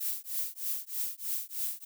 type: noise with tremolo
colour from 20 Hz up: violet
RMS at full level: -31 dBFS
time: 0-1.85 s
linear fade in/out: 10 ms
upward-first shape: triangle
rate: 3.2 Hz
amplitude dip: 100%
effects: none